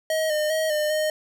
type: tone with pitch steps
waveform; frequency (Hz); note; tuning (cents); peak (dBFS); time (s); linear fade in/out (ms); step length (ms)
square; 633 / 608 / 633 / 605 / 617; D#5 / D#5 / D#5 / D#5 / D#5; +30 / -40 / +30 / -49 / -15; -22; 0.1-1.1; 2; 200
effects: none